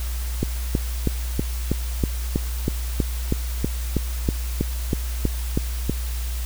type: click train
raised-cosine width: 3 ms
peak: -7 dBFS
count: 18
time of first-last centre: 0.43-5.896 s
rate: 3.11 Hz
effects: added 60 Hz sine -24 dBFS peak until 6.45 s + white hiss -37 dBFS RMS until 6.45 s